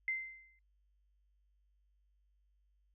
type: tone with exponential decay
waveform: sine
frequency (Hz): 2077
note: C7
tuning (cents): -13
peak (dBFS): -31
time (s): 0.08-0.59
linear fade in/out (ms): 1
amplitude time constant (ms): 110
effects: noise-tail reverb RT60 0.1 s tail -24 dB re dry + added 50 Hz sine -70 dBFS peak until 2.94 s